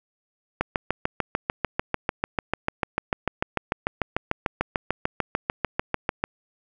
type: click train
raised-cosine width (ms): 0.5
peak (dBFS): -7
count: 39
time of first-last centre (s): 0.61-6.24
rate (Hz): 6.75
effects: none